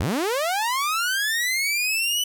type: linear sweep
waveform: sawtooth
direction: up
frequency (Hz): 58.27 to 3000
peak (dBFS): -18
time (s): 0-2.24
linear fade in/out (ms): 5
effects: none